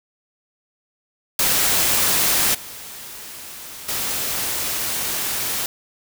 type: noise with level steps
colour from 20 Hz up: white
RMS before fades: -18 / -36 / -24 dBFS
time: 1.39-5.66 s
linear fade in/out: 2 ms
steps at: 2.54 / 3.88 s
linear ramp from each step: 10 ms
effects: none